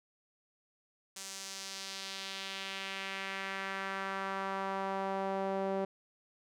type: tone with band-pass filter sweep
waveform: sawtooth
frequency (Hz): 193.6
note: G3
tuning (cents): -21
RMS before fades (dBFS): -38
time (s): 1.16-5.85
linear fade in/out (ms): 5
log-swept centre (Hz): 7100 to 540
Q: 1.5
effects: none